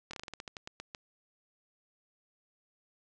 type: slowing click train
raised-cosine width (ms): 0.2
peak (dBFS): -24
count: 13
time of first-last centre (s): 0.11-0.948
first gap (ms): 24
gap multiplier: 1.18
effects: resampled to 22050 Hz + 10-bit